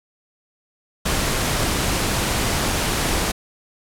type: noise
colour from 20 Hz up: pink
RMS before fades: -21 dBFS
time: 1.05-3.32 s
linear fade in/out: 10 ms
effects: low-pass 12000 Hz 12 dB/octave